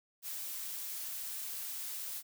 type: noise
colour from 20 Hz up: blue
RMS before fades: -41 dBFS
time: 0.22-2.23 s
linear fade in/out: 50 ms
effects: none